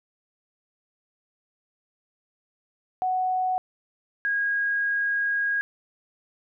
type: tone pair in turn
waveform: sine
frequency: 742 / 1638.1 Hz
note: F#5 / G#6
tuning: +5 / -24 cents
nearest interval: octave + major second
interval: 1371 cents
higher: second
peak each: -22 dBFS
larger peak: neither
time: 3.02-3.58 / 4.25-5.61 s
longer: second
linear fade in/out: 0 ms
effects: none